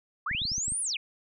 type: linear two-way sweep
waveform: sine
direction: up then down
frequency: 1046.5 to 9960 to 2189 Hz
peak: -28 dBFS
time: 0.26-0.97 s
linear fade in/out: 5 ms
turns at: 0.81 s
type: clicks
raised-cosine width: 5 ms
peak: -28 dBFS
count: 8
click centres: 0.313 / 0.349 / 0.418 / 0.453 / 0.518 / 0.581 / 0.681 / 0.721 s
effects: none